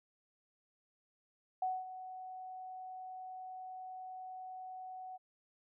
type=tone with ADSR envelope; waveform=sine; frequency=745 Hz; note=F#5; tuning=12 cents sharp; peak=-31 dBFS; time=1.62-5.18 s; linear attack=4 ms; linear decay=220 ms; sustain=-13 dB; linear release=25 ms; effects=none